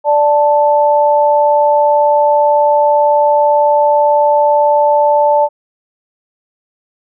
sine tone pair together, 587.3 / 880 Hz, D5 / A5, 0 / 0 cents, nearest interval perfect fifth, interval 700 cents, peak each -10 dBFS, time 0.04-5.49 s, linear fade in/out 50 ms, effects none

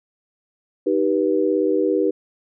sine chord, Eb augmented, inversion none, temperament just, 311.1 / 388.9 / 486.1 Hz, Eb4 / G4 / B4, 0 / -14 / -28 cents, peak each -21 / -20 / -21 dBFS, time 0.86-2.11 s, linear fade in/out 10 ms, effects none

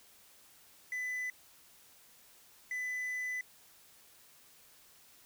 triangle tone bursts at uneven times, 2000 Hz, B6, 21 cents sharp, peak -33 dBFS, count 2, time 0.92-1.3 / 2.71-3.41 s, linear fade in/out 2 ms, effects white hiss -61 dBFS RMS until 5.25 s

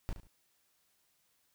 brown noise with echo, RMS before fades -35 dBFS, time 0.09-0.13 s, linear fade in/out 0 ms, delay 71 ms, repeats 2, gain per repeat -12 dB, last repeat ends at 0.272 s, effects white hiss -74 dBFS RMS until 1.54 s

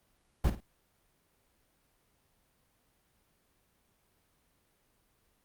brown noise with echo, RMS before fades -26 dBFS, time 0.44-0.5 s, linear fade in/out 5 ms, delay 53 ms, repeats 2, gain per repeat -11 dB, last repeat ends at 0.606 s, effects pink hiss -72 dBFS RMS until 5.44 s + Opus 32 kbps

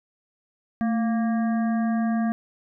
harmonic tone with a mistuned harmonic, 232.8 Hz, A#3, 2 cents flat, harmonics 1 / 3 / 5 / 7 / 8, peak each -21 / -31 / -39 / -39 / -45 dBFS, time 0.81-2.32 s, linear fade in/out 0 ms, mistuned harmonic 1, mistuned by -72 cents, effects none

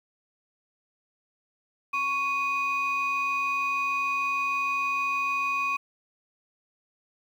sine tone pair together, 1107.4 / 2486 Hz, C#6 / D#7, -2 / -2 cents, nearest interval octave + major second, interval 1400 cents, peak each -26 / -26 dBFS, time 1.93-5.77 s, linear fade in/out 10 ms, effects tanh soft clip ceiling -20 dBFS + 9-bit

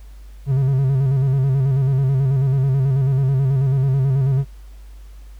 triangle tone with vibrato, 134.5 Hz, C3, 48 cents sharp, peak -12 dBFS, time 0.46-4.45 s, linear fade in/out 50 ms, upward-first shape square, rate 9.2 Hz, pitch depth 55 cents each way, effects added 50 Hz sine -36 dBFS peak until 5.39 s + pink hiss -55 dBFS RMS until 5.39 s

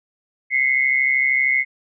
sine tone pair together, 2043 / 2176 Hz, C7 / C#7, -42 / -33 cents, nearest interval minor second, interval 109 cents, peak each -18 dBFS, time 0.5-1.65 s, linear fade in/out 50 ms, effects none

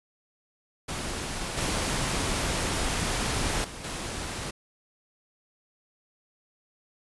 pink noise with level steps, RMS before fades -33 / -28 / -40 / -34 dBFS, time 0.88-4.51 s, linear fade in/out 10 ms, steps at 1.57 / 3.64 / 3.84 s, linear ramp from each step 5 ms, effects resampled to 24000 Hz

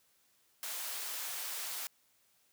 white high-pass noise, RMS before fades -40 dBFS, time 0.63-1.87 s, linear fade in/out 0 ms, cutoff 620 Hz, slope 12 dB/octave, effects white hiss -71 dBFS RMS until 2.52 s + high-pass 60 Hz 12 dB/octave

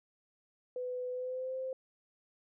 sine tone with pitch glide, 500 to 521.5 Hz, B4 to C5, +21 to -6 cents, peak -35 dBFS, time 0.76-1.73 s, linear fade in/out 2 ms, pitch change +73 cents, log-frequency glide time 1.11-1.56 s, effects none

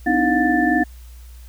sine tone cluster, 252.1 / 297.7 / 320.3 / 716 / 1764 Hz, B3 / D4 / E4 / F5 / A6, +36 / +24 / -50 / +43 / +4 cents, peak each -21 dBFS, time 0.06-0.84 s, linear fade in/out 10 ms, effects added 60 Hz sine -37 dBFS peak until 1.48 s + white hiss -52 dBFS RMS until 1.48 s

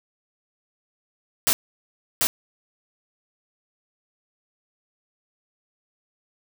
white noise with echo, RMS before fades -19 dBFS, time 1.47-1.53 s, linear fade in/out 0 ms, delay 740 ms, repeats 1, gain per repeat -2 dB, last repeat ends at 2.27 s, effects none

